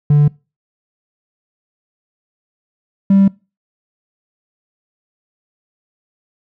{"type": "tone pair in turn", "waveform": "triangle", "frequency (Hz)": [146.7, 195.82], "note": ["D3", "G3"], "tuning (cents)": [-2, -2], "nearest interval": "perfect fourth", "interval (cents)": 500, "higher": "second", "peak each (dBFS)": -4, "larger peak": "neither", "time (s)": [[0.1, 0.28], [3.1, 3.28]], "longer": "neither", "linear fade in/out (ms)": 5, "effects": ["noise-tail reverb RT60 0.3 s tail -26 dB re dry", "tanh soft clip ceiling -1 dBFS"]}